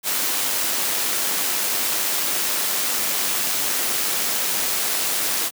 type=noise with amplitude modulation; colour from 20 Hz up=white; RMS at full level=-21 dBFS; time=0.03-5.51 s; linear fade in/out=50 ms; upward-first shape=sine; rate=100 Hz; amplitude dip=30%; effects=high-pass 200 Hz 12 dB/octave